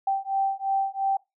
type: beating tone pair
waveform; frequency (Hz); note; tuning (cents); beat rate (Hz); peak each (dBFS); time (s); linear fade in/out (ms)
sine; 779 / 781.9; G5 / G5; -11 / -5; 2.9; -26; 0.07-1.17; 5
effects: noise-tail reverb RT60 0.2 s tail -21 dB re dry